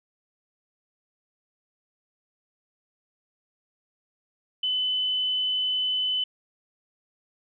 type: tone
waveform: sine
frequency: 3017 Hz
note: F#7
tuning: 33 cents sharp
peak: -23 dBFS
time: 4.63-6.24 s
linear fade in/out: 5 ms
effects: none